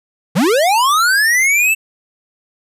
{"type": "linear sweep", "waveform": "square", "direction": "up", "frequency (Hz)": [140, 2684], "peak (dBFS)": -11, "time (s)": [0.35, 1.75], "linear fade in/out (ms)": 20, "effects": ["resampled to 32000 Hz"]}